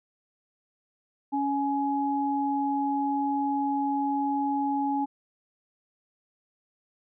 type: tone pair together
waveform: sine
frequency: 279.5 / 839.4 Hz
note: C#4 / G#5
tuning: +14 / +18 cents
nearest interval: octave + perfect fifth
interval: 1904 cents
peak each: -27 dBFS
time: 1.32-5.06 s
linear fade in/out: 20 ms
effects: none